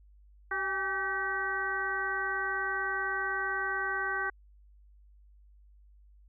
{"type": "harmonic tone with a mistuned harmonic", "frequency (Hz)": 384.2, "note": "G4", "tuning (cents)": -35, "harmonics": [1, 2, 3, 4, 5], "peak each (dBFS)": [-40, -39, -37, -32, -37], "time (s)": [0.51, 4.3], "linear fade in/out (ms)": 5, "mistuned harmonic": 2, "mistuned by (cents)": 72, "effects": ["added 50 Hz sine -55 dBFS peak until 6.28 s"]}